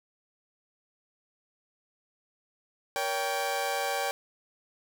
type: chord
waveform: sawtooth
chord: G diminished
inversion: first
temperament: just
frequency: 470.4 / 564.5 / 784 Hz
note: Bb4 / Db5 / G5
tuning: +16 / +31 / 0 cents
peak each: -33 / -29 / -27 dBFS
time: 2.96-4.11 s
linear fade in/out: 0 ms
effects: 10-bit